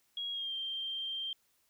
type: tone with pitch glide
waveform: sine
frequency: 3300 to 3164 Hz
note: G#7 to G7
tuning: -12 to +15 cents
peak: -35 dBFS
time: 0.17-1.33 s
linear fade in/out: 2 ms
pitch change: -73 cents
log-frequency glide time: 0.32-0.53 s
effects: white hiss -73 dBFS RMS until 1.69 s